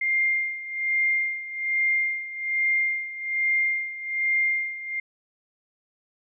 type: tone with tremolo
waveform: sine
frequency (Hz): 2109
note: C7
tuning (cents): +13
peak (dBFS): -19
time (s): 0.01-5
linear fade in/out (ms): 5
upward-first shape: sine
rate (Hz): 1.2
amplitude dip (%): 80
effects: none